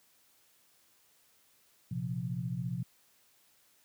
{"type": "chord", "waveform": "sine", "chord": "Bb suspended second", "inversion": "none", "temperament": "just", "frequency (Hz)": [116.54, 131.11, 174.81], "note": ["Bb2", "C3", "F3"], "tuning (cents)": [0, 4, 2], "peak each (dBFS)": [-39, -36, -37], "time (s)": [1.91, 2.83], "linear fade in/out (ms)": 5, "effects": ["white hiss -67 dBFS RMS until 3.84 s", "high-pass 60 Hz 12 dB/octave"]}